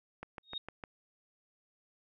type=click train; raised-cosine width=0.5 ms; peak=-27 dBFS; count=5; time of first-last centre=0.23-0.838 s; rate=6.58 Hz
type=tone with exponential growth; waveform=sine; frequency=3729 Hz; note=A#7; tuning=in tune; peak=-33 dBFS; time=0.43-0.58 s; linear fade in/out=5 ms; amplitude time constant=31 ms
effects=none